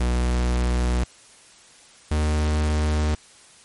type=tone pair in turn; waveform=45% pulse; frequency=61 / 76.13 Hz; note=B1 / D#2; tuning=-21 / -37 cents; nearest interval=major third; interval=384 cents; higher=second; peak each=-19 dBFS; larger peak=neither; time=0-1.04 / 2.11-3.15 s; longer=neither; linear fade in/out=5 ms; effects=white hiss -50 dBFS RMS until 3.64 s + MP3 48 kbps